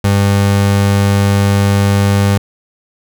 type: tone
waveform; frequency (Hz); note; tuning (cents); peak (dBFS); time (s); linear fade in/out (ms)
30% pulse; 100; G2; +35; -6; 0.04-2.38; 5
effects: none